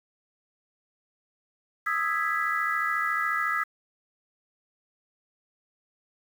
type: chord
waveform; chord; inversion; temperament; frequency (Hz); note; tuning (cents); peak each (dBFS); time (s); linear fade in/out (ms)
sine; E major seventh; third; equal; 1244.5 / 1318.5 / 1661.2 / 1975.5; D#6 / E6 / G#6 / B6; 0 / 0 / 0 / 0; -30; 1.86-3.64; 10
effects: 8-bit